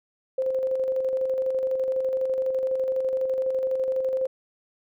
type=tone with tremolo; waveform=sine; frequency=523.3 Hz; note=C5; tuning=in tune; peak=-21 dBFS; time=0.38-4.27 s; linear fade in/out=5 ms; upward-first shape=square; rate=12 Hz; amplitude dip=35%; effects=none